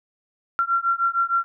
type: beating tone pair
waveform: sine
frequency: 1366 / 1372.5 Hz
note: F6 / F6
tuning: -39 / -31 cents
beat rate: 6.5 Hz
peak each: -22 dBFS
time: 0.59-1.44 s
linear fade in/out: 0 ms
effects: none